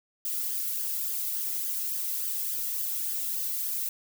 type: noise with flanger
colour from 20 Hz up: violet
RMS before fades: -31 dBFS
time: 0.25-3.89 s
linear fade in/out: 2 ms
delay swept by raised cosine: 0.61 to 1.53 ms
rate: 3.5 Hz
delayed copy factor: +0.55
effects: none